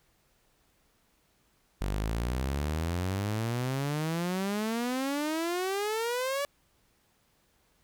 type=exponential sweep; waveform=sawtooth; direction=up; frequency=47.07 to 577 Hz; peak=-25 dBFS; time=1.81-6.45 s; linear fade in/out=0 ms; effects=pink hiss -69 dBFS RMS until 7.83 s